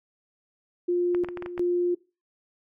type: tone with tremolo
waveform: sine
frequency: 352.7 Hz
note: F4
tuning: 17 cents sharp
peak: -21 dBFS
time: 0.88-1.95 s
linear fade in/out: 10 ms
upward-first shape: square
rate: 1.4 Hz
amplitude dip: 75%
type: clicks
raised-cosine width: 0.5 ms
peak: -21 dBFS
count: 7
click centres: 1.148 / 1.246 / 1.287 / 1.373 / 1.424 / 1.461 / 1.578 s
effects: noise-tail reverb RT60 0.3 s tail -21 dB re dry